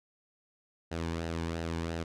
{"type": "tone with flanger", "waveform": "sawtooth", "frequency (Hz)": 82.9, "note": "E2", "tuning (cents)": 10, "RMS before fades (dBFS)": -35, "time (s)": [0.91, 2.04], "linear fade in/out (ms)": 10, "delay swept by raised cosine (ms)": [0.87, 1.57], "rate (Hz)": 2.9, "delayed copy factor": -0.55, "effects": ["low-pass 7000 Hz 12 dB/octave"]}